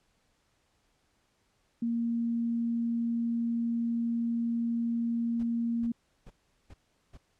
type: tone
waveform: sine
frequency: 233.1 Hz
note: A#3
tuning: in tune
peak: -27 dBFS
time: 1.82-5.92 s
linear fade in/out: 5 ms
type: noise bursts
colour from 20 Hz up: brown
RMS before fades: -47 dBFS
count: 5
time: 5.39-7.175 s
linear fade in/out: 10 ms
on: 45 ms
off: 390 ms
effects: pink hiss -72 dBFS RMS until 7.39 s + low-pass 9000 Hz 12 dB/octave